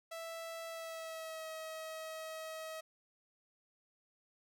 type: tone with pitch glide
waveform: sawtooth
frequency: 659.3 to 637.2 Hz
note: E5 to D#5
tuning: 0 to +41 cents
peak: -39 dBFS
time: 0.11-2.81 s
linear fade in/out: 10 ms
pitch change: -59 cents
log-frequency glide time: 0.68-1.48 s
effects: none